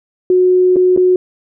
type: tone with dropouts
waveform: sine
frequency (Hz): 365.8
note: F#4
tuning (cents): -20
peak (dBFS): -7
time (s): 0.3-1.16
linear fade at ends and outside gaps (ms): 2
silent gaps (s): 0.76-0.766 / 0.964-0.974
effects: none